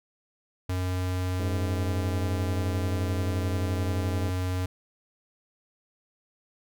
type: tone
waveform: square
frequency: 91.5 Hz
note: F#2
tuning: 19 cents flat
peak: -27 dBFS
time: 0.69-4.66 s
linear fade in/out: 5 ms
type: click train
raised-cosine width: 2 ms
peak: -23 dBFS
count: 299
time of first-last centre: 1.4-4.293 s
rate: 103 Hz
effects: none